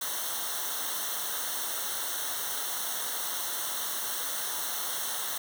white noise with comb filter, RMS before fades -33 dBFS, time 0.01-5.38 s, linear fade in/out 5 ms, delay 0.41 ms, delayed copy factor -1, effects none

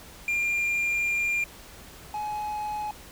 triangle tone pair in turn, 2396 / 843.2 Hz, D7 / G#5, +34 / +26 cents, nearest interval octave + tritone, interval 1808 cents, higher first, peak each -22 / -27 dBFS, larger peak first, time 0.28-1.44 / 2.14-2.91 s, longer first, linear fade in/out 2 ms, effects added 60 Hz sine -54 dBFS peak until 3.11 s + pink hiss -47 dBFS RMS until 3.11 s

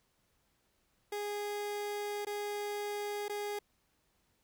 30% pulse tone with dropouts, 412.6 Hz, G#4, 11 cents flat, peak -33 dBFS, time 1.12-3.59 s, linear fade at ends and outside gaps 5 ms, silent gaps 2.25-2.268 / 3.283-3.295 s, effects pink hiss -75 dBFS RMS until 4.43 s

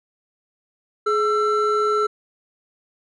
triangle tone pair together, 421.7 / 1339.7 Hz, G#4 / E6, +26 / +28 cents, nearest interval octave + minor sixth, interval 2002 cents, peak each -18 dBFS, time 1.06-2.07 s, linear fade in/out 10 ms, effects resampled to 22050 Hz

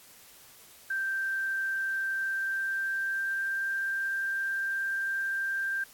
sine tone with pitch glide, 1568 to 1580.7 Hz, G6 to G6, 0 to +14 cents, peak -28 dBFS, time 0.9-5.84 s, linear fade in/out 5 ms, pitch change +14 cents, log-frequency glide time 2.2-3.66 s, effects white hiss -54 dBFS RMS until 5.93 s + AAC 64 kbps

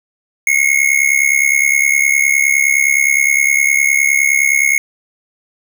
square tone with amplitude modulation, 2173 Hz, C#7, 35 cents flat, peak -7 dBFS, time 0.47-4.78 s, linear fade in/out 2 ms, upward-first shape sine, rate 69.7 Hz, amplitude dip 85%, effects none

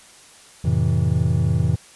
triangle chord, F major seventh, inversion none, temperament equal with one note detuned, 87.31 / 110 / 130.81 / 161.89 Hz, F2 / A2 / C3 / E3, 0 / 0 / 0 / -31 cents, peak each -20 dBFS, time 0.64-1.76 s, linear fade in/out 10 ms, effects white hiss -47 dBFS RMS until 1.95 s + resampled to 24000 Hz

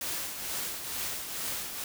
white noise with tremolo, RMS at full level -33 dBFS, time 0.01-1.84 s, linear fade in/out 2 ms, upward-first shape triangle, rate 2.2 Hz, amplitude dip 55%, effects none

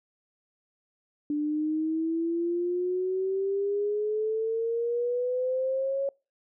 sine exponential sweep, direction up, 293.7 to 554.4 Hz, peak -25 dBFS, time 1.3-6.09 s, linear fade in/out 2 ms, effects noise-tail reverb RT60 0.3 s tail -26 dB re dry

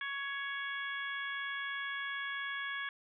harmonic tone, 557 Hz, C#5, 8 cents sharp, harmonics 2 / 3 / 4 / 5 / 6, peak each -44 / -38 / -44 / -52 / -46 dBFS, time 0.01-2.89 s, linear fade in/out 2 ms, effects none

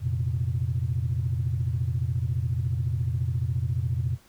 sine chord, F suspended fourth, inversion none, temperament equal, 87.31 / 116.54 / 130.81 Hz, F2 / Bb2 / C3, 0 / 0 / 0 cents, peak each -28 / -27 / -28 dBFS, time 0-4.18 s, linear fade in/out 50 ms, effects tanh soft clip ceiling -16 dBFS + pink hiss -58 dBFS RMS until 4.28 s

